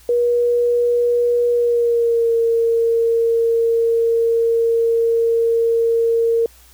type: tone with pitch glide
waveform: sine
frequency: 480 to 460.4 Hz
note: B4 to A#4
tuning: -49 to -22 cents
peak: -13 dBFS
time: 0.09-6.46 s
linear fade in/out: 2 ms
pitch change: -73 cents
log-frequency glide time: 1.5-2.34 s
effects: added 60 Hz sine -48 dBFS peak until 6.73 s + white hiss -49 dBFS RMS until 6.73 s